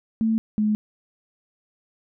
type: tone pair in turn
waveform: sine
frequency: 222.8 / 212.6 Hz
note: A3 / G#3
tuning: +22 / +41 cents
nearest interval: minor second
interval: 81 cents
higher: first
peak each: -18 / -18 dBFS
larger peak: neither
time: 0.21-0.38 / 0.58-0.75 s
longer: neither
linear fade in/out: 0 ms
effects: none